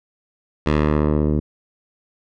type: tone with low-pass filter sweep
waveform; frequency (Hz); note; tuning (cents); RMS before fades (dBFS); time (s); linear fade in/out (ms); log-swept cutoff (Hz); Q
10% pulse; 75.5; D2; +48; -18; 0.66-1.4; 5; 3800 to 320; 0.73
effects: none